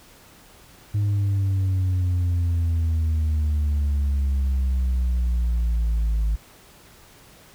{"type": "exponential sweep", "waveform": "sine", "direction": "down", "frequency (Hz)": [103.83, 52.9], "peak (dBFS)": -16, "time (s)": [0.94, 6.36], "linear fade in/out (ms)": 10, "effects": ["tanh soft clip ceiling -18 dBFS", "pink hiss -50 dBFS RMS until 7.54 s"]}